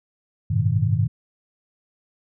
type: tone cluster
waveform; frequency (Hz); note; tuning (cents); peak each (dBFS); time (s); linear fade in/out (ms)
sine; 96.9 / 108.5 / 126.8 / 156.9; G2 / A2 / B2 / D#3; -20 / -24 / +46 / +15; -23 / -21 / -25 / -24; 0.5-1.08; 10
effects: none